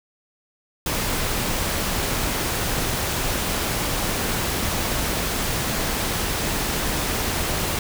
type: noise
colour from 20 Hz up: pink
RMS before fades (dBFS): -24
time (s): 0.86-7.79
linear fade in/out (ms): 2
effects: none